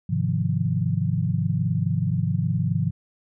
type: chord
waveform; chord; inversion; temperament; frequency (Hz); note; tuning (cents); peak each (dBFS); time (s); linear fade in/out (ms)
sine; F minor seventh; first; equal; 103.83 / 130.81 / 155.56 / 174.61; Ab2 / C3 / Eb3 / F3; 0 / 0 / 0 / 0; -26; 0.09-2.91; 10
effects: none